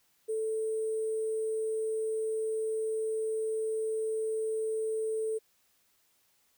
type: tone with sample-and-hold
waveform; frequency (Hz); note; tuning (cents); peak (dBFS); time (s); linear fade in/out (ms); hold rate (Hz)
sine; 440; A4; 0; -29; 0.28-5.39; 20; 8820
effects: white hiss -70 dBFS RMS until 6.57 s